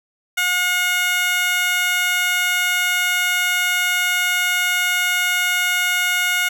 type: tone with high-pass filter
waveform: 15% pulse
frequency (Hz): 720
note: F#5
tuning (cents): -47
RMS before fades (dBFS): -19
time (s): 0.37-6.49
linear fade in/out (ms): 10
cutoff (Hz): 1600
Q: 1.2
effects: none